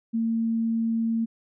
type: tone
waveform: sine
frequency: 227.2 Hz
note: A#3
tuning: 44 cents flat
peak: -22 dBFS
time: 0.13-1.26 s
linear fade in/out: 20 ms
effects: none